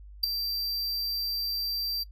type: tone with ADSR envelope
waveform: square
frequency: 4699 Hz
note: D8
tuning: in tune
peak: -18 dBFS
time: 0.23-2.04 s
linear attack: 10 ms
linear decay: 4 ms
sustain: -11 dB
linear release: 16 ms
effects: noise-tail reverb RT60 0.1 s tail -20 dB re dry + added 50 Hz sine -44 dBFS peak until 2.11 s